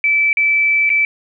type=tone with dropouts; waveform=sine; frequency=2316 Hz; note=D7; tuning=25 cents flat; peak=-11 dBFS; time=0.04-1.05 s; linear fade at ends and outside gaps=1 ms; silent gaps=0.33-0.371 / 0.893-0.901 s; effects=none